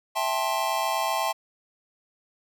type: chord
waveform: square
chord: A minor seventh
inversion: second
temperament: just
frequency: 660 / 792 / 880 / 1056 Hz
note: E5 / G5 / A5 / C6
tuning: +2 / +18 / 0 / +16 cents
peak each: -31 / -31 / -30 / -30 dBFS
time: 0.15-1.33 s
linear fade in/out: 20 ms
effects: none